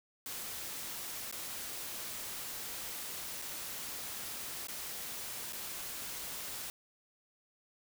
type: noise with dropouts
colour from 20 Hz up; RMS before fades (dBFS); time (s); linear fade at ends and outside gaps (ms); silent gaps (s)
white; -42; 0.26-6.7; 1; 1.313-1.325 / 3.417-3.421 / 4.671-4.684 / 5.525-5.531
effects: none